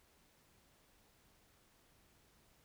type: silence
effects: pink hiss -70 dBFS RMS until 2.64 s